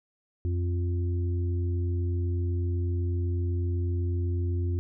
harmonic tone, 88 Hz, F2, 14 cents sharp, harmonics 1 / 3 / 4, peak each -25 / -40 / -38 dBFS, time 0.45-4.79 s, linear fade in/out 0 ms, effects none

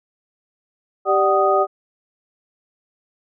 sine tone cluster, 390.8 / 592 / 754 / 1244 Hz, G4 / D5 / F#5 / D#6, -5 / +14 / +32 / -1 cents, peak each -19 dBFS, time 1.05-1.67 s, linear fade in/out 50 ms, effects none

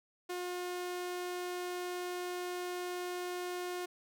sawtooth tone, 358.1 Hz, F4, 43 cents sharp, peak -33 dBFS, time 0.29-3.86 s, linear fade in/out 10 ms, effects none

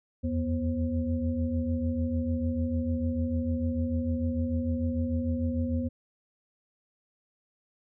sine tone cluster, 80.8 / 87.5 / 244 / 530 Hz, E2 / F2 / B3 / C5, -34 / +4 / -21 / +22 cents, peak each -32 / -32 / -29 / -38 dBFS, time 0.23-5.89 s, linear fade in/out 20 ms, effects none

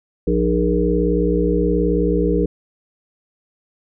harmonic tone with a mistuned harmonic, 58.8 Hz, A#1, 16 cents sharp, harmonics 1 / 3 / 5 / 7 / 8, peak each -21 / -21 / -21 / -21 / -21 dBFS, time 0.27-2.46 s, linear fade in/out 5 ms, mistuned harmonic 5, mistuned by +64 cents, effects none

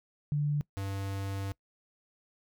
sine / square tone pair in turn, 146.83 / 98 Hz, D3 / G2, 0 / 0 cents, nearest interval perfect fifth, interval 700 cents, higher first, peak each -26 / -34 dBFS, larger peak first, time 0.32-0.61 / 0.77-1.52 s, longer second, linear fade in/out 0 ms, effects noise-tail reverb RT60 0.1 s tail -22 dB re dry

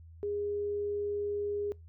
sine tone, 410 Hz, G#4, 22 cents flat, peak -31 dBFS, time 0.23-1.72 s, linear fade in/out 0 ms, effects noise-tail reverb RT60 0.2 s tail -23 dB re dry + added 82 Hz sine -49 dBFS peak until 1.88 s

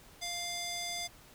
square tone with band-pass filter, 698.5 Hz, F5, in tune, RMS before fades -38 dBFS, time 0.21-1.08 s, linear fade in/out 20 ms, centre 5300 Hz, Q 1.1, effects pink hiss -57 dBFS RMS until 1.34 s

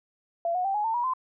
sine tone with pitch steps, 680 / 728.8 / 781.1 / 837.2 / 897.3 / 961.7 / 1030.7 Hz, F5 / F#5 / G5 / G#5 / A5 / B5 / C6, -46 / -26 / -6 / +14 / +34 / -46 / -26 cents, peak -24 dBFS, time 0.45-1.136 s, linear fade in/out 2 ms, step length 98 ms, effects none

